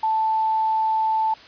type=tone; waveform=sine; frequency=880 Hz; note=A5; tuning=in tune; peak=-18 dBFS; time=0.03-1.34 s; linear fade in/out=5 ms; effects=white hiss -45 dBFS RMS until 1.47 s + resampled to 11025 Hz